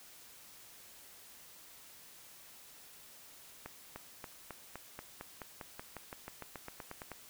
accelerating click train, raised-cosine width 0.5 ms, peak -28 dBFS, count 20, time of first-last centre 3.66-7.117 s, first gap 300 ms, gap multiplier 0.94, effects white hiss -56 dBFS RMS until 7.29 s

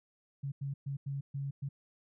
sine tone bursts at uneven times, 138.9 Hz, C#3, 4 cents sharp, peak -34 dBFS, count 6, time 0.43-0.52 / 0.61-0.74 / 0.86-0.97 / 1.06-1.21 / 1.34-1.51 / 1.62-1.69 s, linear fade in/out 10 ms, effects none

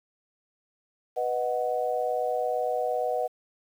sine chord, B major, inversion none, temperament equal, 493.9 / 622.3 / 740 Hz, B4 / D#5 / F#5, 0 / 0 / 0 cents, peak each -29 / -30 / -29 dBFS, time 1.16-3.28 s, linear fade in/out 20 ms, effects 9-bit

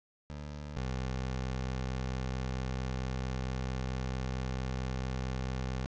20% pulse tone pair in turn, 73.4 / 64.47 Hz, D2 / C2, 0 / -25 cents, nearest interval major second, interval 225 cents, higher first, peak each -36 / -28 dBFS, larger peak second, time 0.3-0.77 / 0.77-5.86 s, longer second, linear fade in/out 0 ms, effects resampled to 16000 Hz + 9-bit

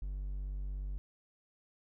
triangle tone, 48.39 Hz, G1, 22 cents flat, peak -34 dBFS, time 0.02-0.98 s, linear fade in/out 0 ms, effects none

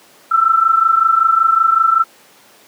sine tone pair together, 1314 / 1339.3 Hz, E6 / E6, -6 / +27 cents, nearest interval unison, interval 33 cents, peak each -14 / -11 dBFS, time 0.31-2.04 s, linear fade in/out 10 ms, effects pink hiss -46 dBFS RMS until 2.67 s + high-pass 300 Hz 12 dB/octave

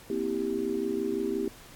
sine chord, C dominant seventh, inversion third, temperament just, 235.5 / 261.6 / 327 / 392.4 Hz, Bb3 / C4 / E4 / G4, +18 / 0 / -14 / +2 cents, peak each -35 / -35 / -33 / -30 dBFS, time 0.1-1.48 s, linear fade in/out 2 ms, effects pink hiss -51 dBFS RMS until 1.75 s + AAC 64 kbps

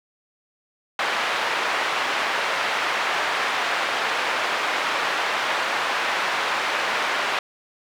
pink band-pass noise, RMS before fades -24 dBFS, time 0.99-7.39 s, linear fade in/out 2 ms, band 820 to 2700 Hz, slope 12 dB/octave, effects none

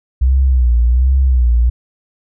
sine tone with vibrato, 62.5 Hz, B1, 21 cents sharp, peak -8 dBFS, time 0.21-1.7 s, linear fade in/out 10 ms, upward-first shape sine, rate 1.3 Hz, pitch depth 110 cents each way, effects none

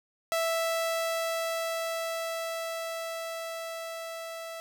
sawtooth tone with level ramp, 659.3 Hz, E5, in tune, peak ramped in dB -22 to -34 dBFS, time 0.32-4.6 s, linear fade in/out 0 ms, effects none

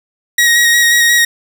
sawtooth tone with vibrato, 1889 Hz, A#6, 22 cents sharp, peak -4 dBFS, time 0.38-1.25 s, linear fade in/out 5 ms, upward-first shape square, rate 5.6 Hz, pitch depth 15 cents each way, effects none

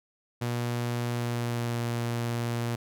sawtooth tone with pitch glide, 120 to 118.21 Hz, B2 to A#2, -49 to +25 cents, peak -24 dBFS, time 0.41-2.76 s, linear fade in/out 10 ms, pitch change -26 cents, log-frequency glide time 1.06-1.84 s, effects none

